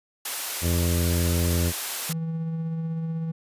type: high-pass noise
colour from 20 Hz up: white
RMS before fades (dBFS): -30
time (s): 0.25-2.13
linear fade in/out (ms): 5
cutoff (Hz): 460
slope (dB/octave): 12
type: harmonic tone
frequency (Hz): 85.8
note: F2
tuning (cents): -30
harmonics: 1 / 2 / 3 / 4 / 5 / 6 / 7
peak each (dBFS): -22 / -28 / -32 / -34 / -36 / -38 / -39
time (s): 0.61-1.73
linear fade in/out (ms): 50
type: tone with tremolo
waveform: triangle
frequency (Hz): 162.9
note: E3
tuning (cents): -20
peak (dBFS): -23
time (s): 2.09-3.32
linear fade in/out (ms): 10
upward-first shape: triangle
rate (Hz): 16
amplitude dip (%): 30
effects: resampled to 32000 Hz